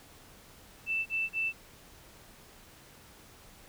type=tone bursts; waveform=sine; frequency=2656 Hz; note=E7; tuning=12 cents sharp; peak=-28 dBFS; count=3; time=0.86-1.528 s; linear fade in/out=50 ms; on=200 ms; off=34 ms; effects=pink hiss -55 dBFS RMS until 3.68 s